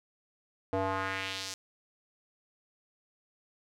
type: tone with band-pass filter sweep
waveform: square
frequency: 95.9 Hz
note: G2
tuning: 37 cents flat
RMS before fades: -34 dBFS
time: 0.73-1.54 s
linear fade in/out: 0 ms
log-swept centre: 570 to 6300 Hz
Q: 1.7
effects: none